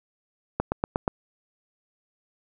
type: click train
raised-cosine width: 1 ms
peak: -9 dBFS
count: 5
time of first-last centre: 0.6-1.078 s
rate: 8.36 Hz
effects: none